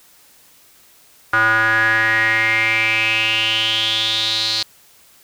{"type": "tone with band-pass filter sweep", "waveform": "square", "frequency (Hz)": 111.2, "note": "A2", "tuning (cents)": 19, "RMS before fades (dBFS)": -17, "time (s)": [1.33, 4.63], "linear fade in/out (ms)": 5, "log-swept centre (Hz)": [1400, 4300], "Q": 7.3, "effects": ["white hiss -50 dBFS RMS until 5.23 s"]}